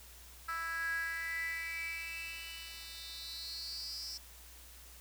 10% pulse tone with high-pass filter sweep, 329.6 Hz, E4, in tune, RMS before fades -41 dBFS, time 0.48-4.18 s, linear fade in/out 10 ms, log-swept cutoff 1400 to 5400 Hz, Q 9.4, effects added 60 Hz sine -56 dBFS peak until 5 s + white hiss -56 dBFS RMS until 5 s

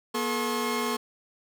sawtooth tone cluster, 240.5 / 430.7 / 1078 Hz, B3 / A4 / C#6, -46 / -37 / -49 cents, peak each -27 dBFS, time 0.14-0.97 s, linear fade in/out 10 ms, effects none

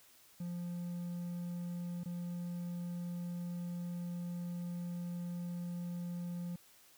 triangle tone with dropouts, 174.61 Hz, F3, in tune, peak -36 dBFS, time 0.4-6.56 s, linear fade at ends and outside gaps 5 ms, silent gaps 2.036-2.057 s, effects white hiss -63 dBFS RMS until 6.97 s

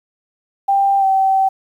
sine tone with pitch glide, 790 to 770.6 Hz, G5 to G5, +13 to -30 cents, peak -11 dBFS, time 0.68-1.49 s, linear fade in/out 10 ms, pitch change -43 cents, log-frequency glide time 0.99-1.05 s, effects 8-bit

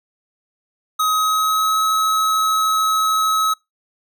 square tone with pitch glide, 1265 to 1284.1 Hz, D#6 to E6, +28 to -46 cents, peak -16 dBFS, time 0.99-3.54 s, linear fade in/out 10 ms, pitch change +26 cents, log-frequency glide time 1.11-1.79 s, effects noise-tail reverb RT60 0.2 s tail -26 dB re dry

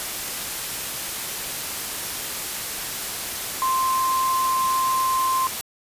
sine tone in noise, 1046.5 Hz, C6, in tune, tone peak -19 dBFS, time 3.62-5.47 s, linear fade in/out 0 ms, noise white, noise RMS -29 dBFS, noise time 0-5.61 s, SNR +7 dB, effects resampled to 32000 Hz

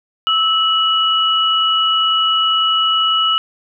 sine tone pair together, 1306.1 / 2932 Hz, E6 / F#7, -16 / -16 cents, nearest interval octave + major second, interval 1400 cents, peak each -16 / -14 dBFS, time 0.27-3.38 s, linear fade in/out 0 ms, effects none

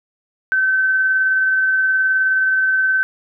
sine tone with tremolo, 1535 Hz, G6, 37 cents flat, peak -12 dBFS, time 0.52-3.03 s, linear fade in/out 0 ms, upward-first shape triangle, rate 19 Hz, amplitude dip 25%, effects none

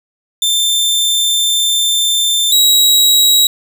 sawtooth tone pair in turn, 3569 / 3852 Hz, A7 / B7, +24 / -44 cents, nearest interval minor second, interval 132 cents, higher second, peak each -8 / -4 dBFS, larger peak second, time 0.42-2.52 / 2.52-3.47 s, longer first, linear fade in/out 2 ms, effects none

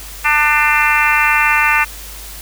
harmonic tone, 298.5 Hz, D4, 28 cents sharp, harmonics 3 / 4 / 5 / 6 / 7 / 8 / 9, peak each -18 / -18 / -18 / -18 / -18 / -18 / -18 dBFS, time 0.24-1.85 s, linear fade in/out 20 ms, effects added 50 Hz sine -33 dBFS peak until 2.41 s + white hiss -33 dBFS RMS until 2.41 s

